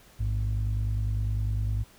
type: tone pair together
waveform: sine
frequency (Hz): 56.16 / 106.1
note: A1 / G#2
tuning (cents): +36 / +38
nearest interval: major seventh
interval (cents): 1102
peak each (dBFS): -26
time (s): 0.19-1.84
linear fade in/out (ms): 20
effects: tanh soft clip ceiling -21 dBFS + pink hiss -56 dBFS RMS until 1.98 s